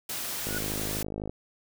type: noise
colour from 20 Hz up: white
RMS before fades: -34 dBFS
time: 0.09-1.03 s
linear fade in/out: 5 ms
type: tone with exponential growth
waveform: sine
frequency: 1457 Hz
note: F#6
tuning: 27 cents flat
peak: -30 dBFS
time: 0.39-0.58 s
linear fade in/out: 1 ms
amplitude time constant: 41 ms
type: click train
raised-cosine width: 2 ms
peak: -21 dBFS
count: 44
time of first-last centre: 0.47-1.295 s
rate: 52.1 Hz
effects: none